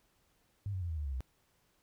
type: tone with pitch steps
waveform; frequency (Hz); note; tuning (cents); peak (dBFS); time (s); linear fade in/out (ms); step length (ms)
sine; 100.4 / 93.14 / 86.4 / 80.15 / 74.35 / 68.97 / 63.98; G2 / F#2 / F2 / E2 / D2 / C#2 / C2; +42 / +12 / -18 / -48 / +22 / -8 / -38; -34; 0.66-1.206; 0; 78
effects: pink hiss -73 dBFS RMS until 1.82 s